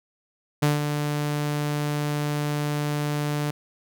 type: tone with ADSR envelope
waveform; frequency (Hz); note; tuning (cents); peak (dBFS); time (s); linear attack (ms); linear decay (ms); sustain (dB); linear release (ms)
sawtooth; 147.6; D3; +9; -13; 0.62-3.51; 11; 160; -7; 7
effects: none